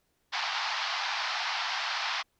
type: band-pass noise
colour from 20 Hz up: pink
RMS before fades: -32 dBFS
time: 0.32-2.23 s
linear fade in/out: 20 ms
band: 760 to 5300 Hz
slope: 48 dB/octave
effects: pink hiss -74 dBFS RMS until 2.39 s